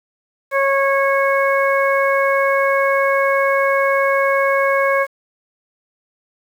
harmonic tone, 549 Hz, C#5, 17 cents flat, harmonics 1 / 2 / 3 / 4, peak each -16 / -19 / -21 / -22 dBFS, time 0.51-5.07 s, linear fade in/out 50 ms, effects 7-bit

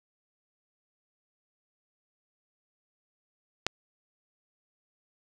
click, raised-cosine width 0.2 ms, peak -8 dBFS, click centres 3.666 s, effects 7-bit

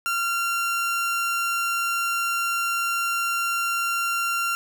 30% pulse tone, 1379 Hz, F6, 22 cents flat, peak -20 dBFS, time 0.06-4.55 s, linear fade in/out 0 ms, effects none

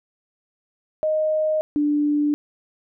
sine tone pair in turn, 621 / 294.4 Hz, D#5 / D4, -3 / +4 cents, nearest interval octave + minor second, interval 1293 cents, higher first, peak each -18 / -17 dBFS, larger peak second, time 1.03-1.61 / 1.76-2.34 s, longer neither, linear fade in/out 0 ms, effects none

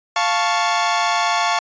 sawtooth chord, F augmented, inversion none, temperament equal, 698.5 / 880 / 1108.7 Hz, F5 / A5 / C#6, 0 / 0 / 0 cents, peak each -17 dBFS, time 0.16-1.59 s, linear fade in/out 2 ms, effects resampled to 16000 Hz

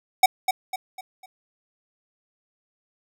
square tone with echo, 755 Hz, F#5, 35 cents sharp, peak -11 dBFS, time 0.23-0.26 s, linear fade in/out 5 ms, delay 250 ms, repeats 4, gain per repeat -8 dB, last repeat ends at 1.26 s, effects none

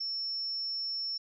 sine tone, 5400 Hz, E8, 41 cents sharp, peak -32 dBFS, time 0-1.18 s, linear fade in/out 10 ms, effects none

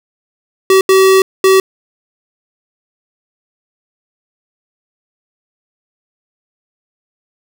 square tone bursts at uneven times, 381.9 Hz, G4, 45 cents flat, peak -6 dBFS, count 3, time 0.7-0.81 / 0.89-1.22 / 1.44-1.6 s, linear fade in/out 2 ms, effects none

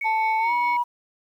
sine tone with tremolo, 2226 Hz, C#7, 7 cents sharp, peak -24 dBFS, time 0.01-0.77 s, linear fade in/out 5 ms, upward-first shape sine, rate 4.8 Hz, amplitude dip 30%
sine tone with pitch glide, 880 to 965.2 Hz, A5 to B5, 0 to -40 cents, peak -19 dBFS, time 0.04-0.84 s, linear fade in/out 20 ms, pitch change +160 cents, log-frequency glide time 0.39-0.53 s
effects tanh soft clip ceiling -14 dBFS + 9-bit

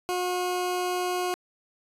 20% pulse tone, 360.9 Hz, F#4, 43 cents flat, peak -21 dBFS, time 0.09-1.34 s, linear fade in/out 0 ms, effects resampled to 32000 Hz

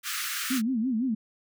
pink high-pass noise, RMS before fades -32 dBFS, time 0.03-0.62 s, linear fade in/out 50 ms, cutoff 1200 Hz, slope 96 dB/octave
sine tone with vibrato, 240 Hz, B3, 49 cents flat, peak -24 dBFS, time 0.5-1.15 s, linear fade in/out 10 ms, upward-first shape sine, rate 5.9 Hz, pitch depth 190 cents each way
effects none

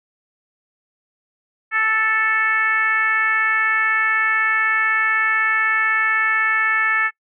sine tone with frequency modulation, 1760 Hz, A6, in tune, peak -15 dBFS, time 1.71-7.11 s, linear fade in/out 50 ms, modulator 442 Hz, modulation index 1.1, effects noise-tail reverb RT60 0.1 s tail -24 dB re dry

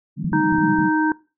white band-pass noise, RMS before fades -24 dBFS, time 0.16-0.91 s, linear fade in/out 50 ms, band 150 to 210 Hz, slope 48 dB/octave
clicks, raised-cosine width 5 ms, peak -21 dBFS, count 5, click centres 0.245 / 0.32 / 0.525 / 0.584 / 0.787 s
harmonic tone, 311.1 Hz, D#4, in tune, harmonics 1 / 3 / 5, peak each -18 / -22 / -24 dBFS, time 0.33-1.12 s, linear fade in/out 2 ms
effects noise-tail reverb RT60 0.3 s tail -21 dB re dry

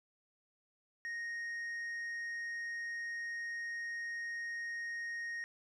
triangle tone with tanh clipping, 1864.7 Hz, A#6, in tune, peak -39 dBFS, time 1.05-5.44 s, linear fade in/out 0 ms, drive 8 dB, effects none

